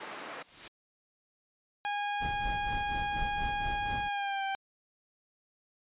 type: band-pass noise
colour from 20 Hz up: white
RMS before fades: -43 dBFS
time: 0-0.43 s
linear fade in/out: 10 ms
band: 300 to 1700 Hz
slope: 12 dB/octave
type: noise with exponential growth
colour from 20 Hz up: white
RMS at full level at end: -41 dBFS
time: 0.17-0.68 s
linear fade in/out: 5 ms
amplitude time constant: 110 ms
type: tone with pitch glide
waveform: sawtooth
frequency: 820 to 781.2 Hz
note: G#5 to G5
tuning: -22 to -6 cents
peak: -27 dBFS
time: 1.85-4.55 s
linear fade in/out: 0 ms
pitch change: -84 cents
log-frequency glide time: 4.05-4.44 s
type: noise with tremolo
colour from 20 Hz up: brown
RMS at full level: -36 dBFS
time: 2.2-4.09 s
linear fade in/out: 20 ms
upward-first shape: sine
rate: 4.2 Hz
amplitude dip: 65%
effects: resampled to 8000 Hz